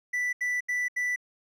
triangle tone bursts, 1975.5 Hz, B6, in tune, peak -24 dBFS, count 4, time 0.13-1.161 s, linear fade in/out 10 ms, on 200 ms, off 77 ms, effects none

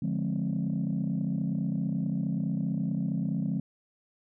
sine chord, D half-diminished seventh, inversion none, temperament just, 146.83 / 176.2 / 211.4 / 264.3 Hz, D3 / F3 / Ab3 / C4, 0 / +16 / +31 / +18 cents, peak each -32 / -30 / -31 / -34 dBFS, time 0.02-3.6 s, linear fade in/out 5 ms, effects tanh soft clip ceiling -21 dBFS

